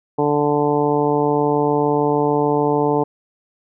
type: harmonic tone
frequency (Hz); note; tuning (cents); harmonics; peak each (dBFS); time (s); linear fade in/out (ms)
146.83; D3; 0; 1 / 2 / 3 / 4 / 5 / 6 / 7; -25 / -21 / -18 / -26 / -25 / -22 / -30; 0.18-3.04; 10
effects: none